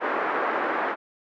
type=band-pass noise; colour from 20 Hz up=white; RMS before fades=-26 dBFS; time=0-0.96 s; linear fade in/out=50 ms; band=290 to 1600 Hz; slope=24 dB/octave; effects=none